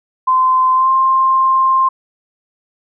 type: tone with pitch glide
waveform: sine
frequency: 1033 to 1054.7 Hz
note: C6 to C6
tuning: -22 to +14 cents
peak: -9 dBFS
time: 0.27-1.89 s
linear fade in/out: 10 ms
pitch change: +36 cents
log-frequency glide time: 0.74-0.89 s
effects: none